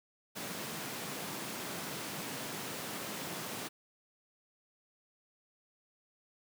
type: high-pass noise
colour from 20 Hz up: pink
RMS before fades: -41 dBFS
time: 0.35-3.69 s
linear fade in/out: 20 ms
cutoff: 140 Hz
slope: 24 dB/octave
effects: none